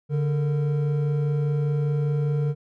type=tone pair together; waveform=triangle; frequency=145 / 460 Hz; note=D3 / A#4; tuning=-22 / -23 cents; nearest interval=octave + minor sixth; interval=1999 cents; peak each=-19 / -30 dBFS; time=0.09-2.55 s; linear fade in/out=50 ms; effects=none